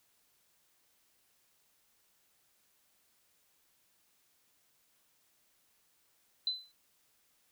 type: tone with exponential decay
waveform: sine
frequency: 4028 Hz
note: B7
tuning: 33 cents sharp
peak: -27 dBFS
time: 6.47-6.72 s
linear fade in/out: 2 ms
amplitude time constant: 53 ms
effects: white hiss -72 dBFS RMS until 7.51 s